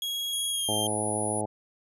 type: tone with pitch glide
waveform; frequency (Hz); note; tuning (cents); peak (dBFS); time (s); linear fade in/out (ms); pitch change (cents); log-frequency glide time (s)
40% pulse; 3308 to 3177; G#7 to G7; -8 to +23; -28; 0.02-0.87; 2; -69; 0.5-0.73
type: tone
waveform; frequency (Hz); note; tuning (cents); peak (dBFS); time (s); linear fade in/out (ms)
sine; 9840; D#9; -20; -31; 0.33-1.41; 2
type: harmonic tone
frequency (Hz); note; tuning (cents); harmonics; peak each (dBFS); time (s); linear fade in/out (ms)
106.3; G#2; +41; 1 / 2 / 3 / 4 / 5 / 6 / 7 / 8; -36 / -36 / -36 / -36 / -36 / -36 / -36 / -36; 0.68-1.46; 10
effects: none